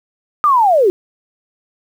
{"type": "linear sweep", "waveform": "sine", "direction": "down", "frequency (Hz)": [1236, 349.2], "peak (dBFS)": -8, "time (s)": [0.44, 0.9], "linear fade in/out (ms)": 0, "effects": ["7-bit"]}